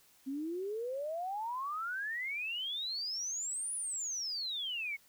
sine exponential two-way sweep, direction up then down, 260.5 to 10000 to 2162 Hz, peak -35 dBFS, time 0.26-4.97 s, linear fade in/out 20 ms, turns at 3.75 s, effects white hiss -65 dBFS RMS until 5.08 s

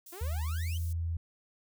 white high-pass noise, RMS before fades -50 dBFS, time 0.06-0.93 s, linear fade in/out 5 ms, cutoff 6500 Hz, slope 12 dB/octave
sawtooth exponential sweep, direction up, 329.6 to 3230 Hz, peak -40 dBFS, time 0.12-0.78 s, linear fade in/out 10 ms
sine tone with pitch glide, 77.8 to 83.38 Hz, D#2 to E2, 0 to +20 cents, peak -30 dBFS, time 0.21-1.17 s, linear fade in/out 5 ms, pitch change +120 cents, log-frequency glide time 0.45-0.64 s
effects none

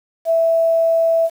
sine tone, 659.3 Hz, E5, in tune, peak -12 dBFS, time 0.25-1.3 s, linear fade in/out 50 ms, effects 7-bit

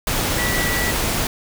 sine tone in noise, 1952 Hz, B6, 21 cents flat, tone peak -23 dBFS, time 0.38-0.91 s, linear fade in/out 2 ms, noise pink, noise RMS -21 dBFS, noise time 0.07-1.27 s, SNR -5 dB, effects none

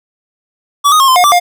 square tone with pitch steps, 1146 / 1243 / 1079 / 1034 / 717 / 1169 / 707 Hz, D6 / D#6 / C#6 / C6 / F5 / D6 / F5, -43 / -2 / -47 / -21 / +45 / -8 / +21 cents, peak -6 dBFS, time 0.84-1.4 s, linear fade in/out 20 ms, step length 80 ms, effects none

